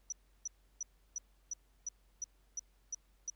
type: tone bursts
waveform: sine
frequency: 5900 Hz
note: F#8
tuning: 6 cents flat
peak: -36 dBFS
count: 10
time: 0.1-3.3 s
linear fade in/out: 2 ms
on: 23 ms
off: 330 ms
effects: added 47 Hz sine -66 dBFS peak until 3.35 s + pink hiss -75 dBFS RMS until 3.35 s